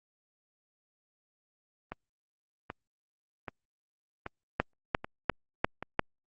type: two click trains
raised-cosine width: 0.5 ms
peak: -9 / -22 dBFS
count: 5 / 6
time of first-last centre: 4.6-5.994 / 1.92-5.826 s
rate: 2.87 / 1.28 Hz
effects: Opus 24 kbps